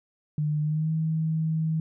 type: tone with pitch glide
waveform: sine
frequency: 150.7 to 159.29 Hz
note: D3 to D#3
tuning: +45 to +41 cents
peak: -23 dBFS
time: 0.38-1.8 s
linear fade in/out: 2 ms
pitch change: +96 cents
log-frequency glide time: 0.62-0.91 s
effects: none